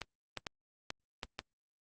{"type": "clicks", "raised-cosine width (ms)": 0.2, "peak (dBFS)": -20, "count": 6, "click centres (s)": [0.017, 0.373, 0.468, 0.904, 1.232, 1.391], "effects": ["Opus 32 kbps"]}